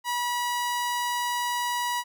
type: tone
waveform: sawtooth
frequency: 970 Hz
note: B5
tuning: 31 cents flat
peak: -22 dBFS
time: 0.04-2.04 s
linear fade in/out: 50 ms
effects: none